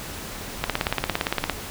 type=click train; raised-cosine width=0.3 ms; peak=-5 dBFS; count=16; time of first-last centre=0.64-1.497 s; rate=17.5 Hz; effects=pink hiss -35 dBFS RMS until 1.7 s